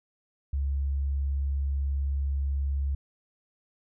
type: tone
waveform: sine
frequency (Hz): 69.3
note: C#2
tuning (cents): 0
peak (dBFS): -25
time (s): 0.53-2.95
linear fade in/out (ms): 5
effects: none